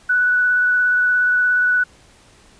sine tone with vibrato, 1481 Hz, F#6, 1 cent sharp, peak -13 dBFS, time 0.09-1.84 s, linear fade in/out 10 ms, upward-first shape square, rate 17 Hz, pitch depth 9 cents each way, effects pink hiss -50 dBFS RMS until 2.59 s + resampled to 22050 Hz

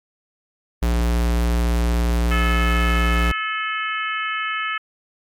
square tone, 58.8 Hz, A#1, 16 cents sharp, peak -17 dBFS, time 0.82-3.32 s, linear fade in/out 5 ms
harmonic tone, 432.3 Hz, A4, 31 cents flat, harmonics 3 / 4 / 5 / 6 / 7, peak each -25 / -27 / -29 / -31 / -32 dBFS, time 2.31-4.78 s, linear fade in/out 5 ms
effects MP3 96 kbps

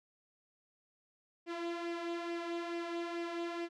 sawtooth tone with flanger, 340.9 Hz, F4, 42 cents flat, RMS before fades -39 dBFS, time 1.46-3.69 s, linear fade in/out 50 ms, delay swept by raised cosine 0.37 to 2.67 ms, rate 2.3 Hz, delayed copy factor +0.5, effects low-pass 4000 Hz 12 dB/octave

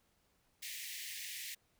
pink high-pass noise, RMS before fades -45 dBFS, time 0.62-1.55 s, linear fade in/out 10 ms, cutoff 1800 Hz, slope 96 dB/octave, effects pink hiss -75 dBFS RMS until 1.79 s

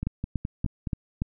two click trains, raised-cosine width 5 ms, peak -14 / -17 dBFS, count 5 / 5, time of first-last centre 0.07-1.219 / 0.03-0.872 s, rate 3.48 / 4.75 Hz, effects none

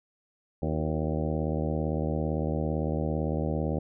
harmonic tone with a mistuned harmonic, 77.78 Hz, D#2, in tune, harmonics 1 / 2 / 3 / 4 / 5 / 6 / 7 / 8 / 9 / 10, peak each -32 / -31 / -34 / -36 / -39 / -37 / -36 / -41 / -44 / -43 dBFS, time 0.62-3.79 s, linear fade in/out 5 ms, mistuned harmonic 5, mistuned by -59 cents, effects none

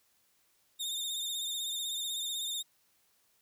sawtooth tone with vibrato, 3650 Hz, A#7, 37 cents flat, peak -31 dBFS, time 0.79-2.63 s, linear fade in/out 20 ms, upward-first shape triangle, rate 16 Hz, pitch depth 62 cents each way, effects white hiss -71 dBFS RMS until 3.41 s

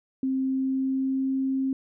sine tone with pitch glide, 264.1 to 266.4 Hz, C4 to C4, +16 to +31 cents, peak -23 dBFS, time 0.23-1.73 s, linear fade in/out 2 ms, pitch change +15 cents, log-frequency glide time 0.39-1.31 s, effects none

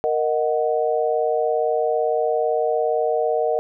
sine chord, D# minor, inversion second, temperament equal, 466.2 / 622.3 / 740 Hz, A#4 / D#5 / F#5, 0 / 0 / 0 cents, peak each -21 / -22 / -24 dBFS, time 0.04-3.59 s, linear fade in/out 0 ms, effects none

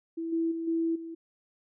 sine tone with level steps, 329.6 Hz, E4, in tune, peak -31 / -25 / -31 / -25 / -37 dBFS, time 0.17-1.15 s, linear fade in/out 10 ms, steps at 0.32 / 0.51 / 0.67 / 0.95 s, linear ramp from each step 10 ms, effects none

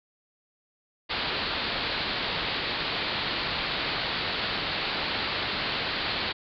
white low-pass noise, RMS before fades -30 dBFS, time 1.09-6.33 s, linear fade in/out 20 ms, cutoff 4600 Hz, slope 96 dB/octave, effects none

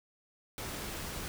pink noise, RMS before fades -40 dBFS, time 0.58-1.28 s, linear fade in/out 0 ms, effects none

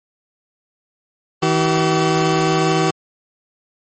20% pulse tone pair together, 160.65 / 382.1 Hz, E3 / G4, -44 / -44 cents, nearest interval octave + minor third, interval 1500 cents, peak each -12 dBFS, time 1.42-2.91 s, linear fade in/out 10 ms, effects MP3 32 kbps

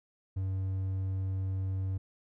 triangle tone, 95.2 Hz, F#2, 50 cents sharp, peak -28 dBFS, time 0.36-1.98 s, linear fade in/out 10 ms, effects none

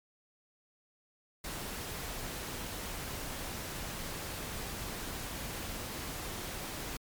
pink noise, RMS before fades -40 dBFS, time 1.44-6.97 s, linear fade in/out 5 ms, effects MP3 96 kbps

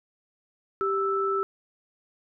sine tone pair together, 392 / 1318.5 Hz, G4 / E6, 0 / 0 cents, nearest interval octave + major sixth, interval 2100 cents, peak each -26 dBFS, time 0.81-1.43 s, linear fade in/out 0 ms, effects none

